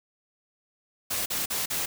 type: noise bursts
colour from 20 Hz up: white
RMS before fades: -29 dBFS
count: 4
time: 1.1-1.86 s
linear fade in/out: 10 ms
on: 160 ms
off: 40 ms
effects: none